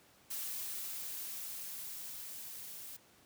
blue noise with level ramp, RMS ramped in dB -40 to -48 dBFS, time 0.3-2.97 s, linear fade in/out 10 ms, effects pink hiss -64 dBFS RMS until 3.25 s + high-pass 100 Hz 12 dB/octave

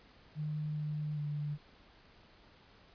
sine tone with pitch steps, 151.8 / 150.8 / 147.7 Hz, D#3 / D3 / D3, -42 / +46 / +10 cents, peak -34 dBFS, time 0.35-1.58 s, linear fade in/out 50 ms, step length 410 ms, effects pink hiss -61 dBFS RMS until 2.94 s + resampled to 11025 Hz

